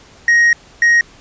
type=tone pair in turn; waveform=triangle; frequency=1878 / 1878 Hz; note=A#6 / A#6; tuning=+12 / +12 cents; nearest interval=unison; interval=0 cents; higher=neither; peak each=-6 dBFS; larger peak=neither; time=0.28-0.53 / 0.82-1.01 s; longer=first; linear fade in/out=2 ms; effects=pink hiss -44 dBFS RMS until 1.2 s + resampled to 16000 Hz